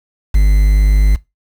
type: tone with quantisation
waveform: triangle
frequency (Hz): 50.5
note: G#1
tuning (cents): -48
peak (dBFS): -4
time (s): 0.34-1.16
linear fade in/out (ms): 10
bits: 5
effects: noise-tail reverb RT60 0.2 s tail -19 dB re dry